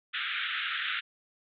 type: band-pass noise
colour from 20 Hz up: pink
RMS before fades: -33 dBFS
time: 0.13-1.01 s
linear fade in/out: 20 ms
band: 1300 to 3700 Hz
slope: 96 dB/octave
effects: none